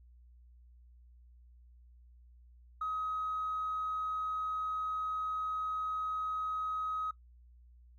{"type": "tone with tanh clipping", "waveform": "triangle", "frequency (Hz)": 1266, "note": "D#6", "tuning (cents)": 30, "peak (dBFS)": -33, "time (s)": [2.81, 7.11], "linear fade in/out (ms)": 5, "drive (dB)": 4, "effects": ["noise-tail reverb RT60 0.1 s tail -18 dB re dry", "added 60 Hz sine -56 dBFS peak until 7.98 s"]}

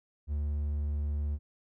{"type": "tone", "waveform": "triangle", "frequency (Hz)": 73.42, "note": "D2", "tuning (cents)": 0, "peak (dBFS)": -27, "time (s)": [0.27, 1.39], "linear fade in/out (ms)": 50, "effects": []}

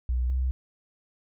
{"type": "tone pair in turn", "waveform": "sine", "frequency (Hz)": [61.74, 64.21], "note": ["B1", "C2"], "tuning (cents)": [0, -32], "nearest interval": "minor second", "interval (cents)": 68, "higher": "second", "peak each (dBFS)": -23, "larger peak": "neither", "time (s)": [[0.09, 0.3], [0.3, 0.51]], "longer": "neither", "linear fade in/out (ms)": 0, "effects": []}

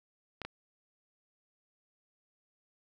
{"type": "clicks", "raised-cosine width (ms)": 0.3, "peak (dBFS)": -23, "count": 2, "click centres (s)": [0.417, 0.45], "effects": []}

